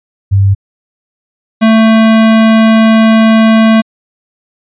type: tone pair in turn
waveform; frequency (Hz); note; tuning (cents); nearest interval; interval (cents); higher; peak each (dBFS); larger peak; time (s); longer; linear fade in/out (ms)
sine / square; 98.4 / 222.2; G2 / A3; +7 / +17; octave + major second; 1410; second; -4; neither; 0.31-0.55 / 1.61-3.82; second; 20
effects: resampled to 8000 Hz